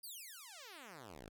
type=exponential sweep; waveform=5% pulse; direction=down; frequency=4980 to 46.25 Hz; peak=-40 dBFS; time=0.03-1.29 s; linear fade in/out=10 ms; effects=none